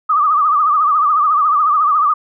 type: tone with vibrato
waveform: sine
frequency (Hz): 1205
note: D6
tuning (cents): +44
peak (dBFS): -10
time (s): 0.09-2.14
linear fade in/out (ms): 10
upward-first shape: triangle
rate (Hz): 14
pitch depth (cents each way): 120
effects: none